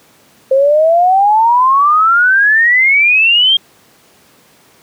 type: exponential sweep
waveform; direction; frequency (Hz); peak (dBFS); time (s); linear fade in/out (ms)
sine; up; 523.3 to 3239; -6; 0.51-3.57; 5
effects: pink hiss -47 dBFS RMS until 4.82 s + high-pass 150 Hz 12 dB/octave